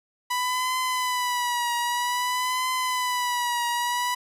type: tone with vibrato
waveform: sawtooth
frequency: 987.8 Hz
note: B5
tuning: in tune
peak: -20 dBFS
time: 0.3-4.15 s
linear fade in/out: 10 ms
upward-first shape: triangle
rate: 0.52 Hz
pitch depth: 63 cents each way
effects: resampled to 32000 Hz